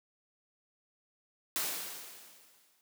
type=noise with exponential decay; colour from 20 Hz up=white; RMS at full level=-32 dBFS; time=1.56-2.81 s; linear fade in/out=0 ms; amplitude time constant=270 ms; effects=high-pass 200 Hz 12 dB/octave